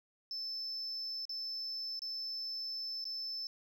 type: tone with dropouts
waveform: sine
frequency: 5274 Hz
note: E8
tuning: in tune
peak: -36 dBFS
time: 0.31-3.47 s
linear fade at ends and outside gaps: 1 ms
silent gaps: 1.253-1.294 / 1.993-2.019 / 3.042-3.053 s
effects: tanh soft clip ceiling -35 dBFS + 13-bit